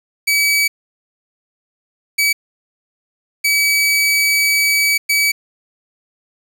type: tone bursts at uneven times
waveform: sawtooth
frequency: 2284 Hz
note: D7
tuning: 49 cents flat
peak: -9 dBFS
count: 4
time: 0.27-0.68 / 2.18-2.33 / 3.44-4.98 / 5.09-5.32 s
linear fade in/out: 10 ms
effects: 7-bit